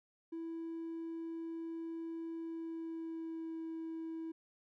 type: tone with pitch glide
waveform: triangle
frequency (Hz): 329.6 to 325.3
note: E4 to E4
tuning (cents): 0 to -23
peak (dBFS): -37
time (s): 0.32-4.32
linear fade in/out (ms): 10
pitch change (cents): -23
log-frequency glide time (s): 2.36-3.59
effects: tanh soft clip ceiling -35 dBFS